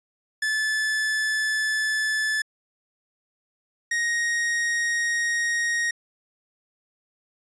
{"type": "tone pair in turn", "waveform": "45% pulse", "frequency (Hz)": [1738, 1873.3], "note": ["A6", "A#6"], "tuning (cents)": [-22, 8], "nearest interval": "minor second", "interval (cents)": 130, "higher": "second", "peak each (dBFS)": -22, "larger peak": "neither", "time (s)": [[0.42, 2.42], [3.91, 5.91]], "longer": "neither", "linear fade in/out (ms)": 5, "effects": ["resampled to 22050 Hz"]}